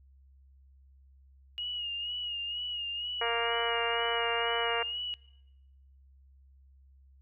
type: tone with vibrato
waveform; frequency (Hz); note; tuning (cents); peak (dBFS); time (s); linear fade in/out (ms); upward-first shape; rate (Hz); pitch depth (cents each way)
sine; 2873; F7; +48; -33; 1.58-5.14; 0; sine; 2.1; 47
type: harmonic tone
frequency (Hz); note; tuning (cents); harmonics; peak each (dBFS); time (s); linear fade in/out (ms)
233.1; A#3; 0; 2 / 3 / 4 / 5 / 6 / 7 / 8 / 9 / 10; -34 / -36 / -37 / -38 / -39 / -39 / -40 / -41 / -41; 3.21-4.83; 5
effects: noise-tail reverb RT60 1.0 s tail -25 dB re dry + added 67 Hz sine -56 dBFS peak until 7.21 s